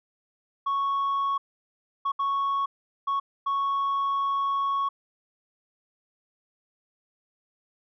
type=tone bursts at uneven times; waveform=sine; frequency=1108 Hz; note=C#6; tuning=1 cent flat; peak=-21 dBFS; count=5; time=0.66-1.38 / 2.05-2.12 / 2.19-2.66 / 3.07-3.2 / 3.46-4.89 s; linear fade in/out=10 ms; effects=tanh soft clip ceiling -22 dBFS